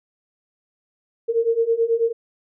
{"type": "beating tone pair", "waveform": "sine", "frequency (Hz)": [454, 463.2], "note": ["A#4", "A#4"], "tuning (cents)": [-46, -11], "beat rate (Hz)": 9.2, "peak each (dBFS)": [-21, -19], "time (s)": [1.28, 2.13], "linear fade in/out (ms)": 20, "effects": []}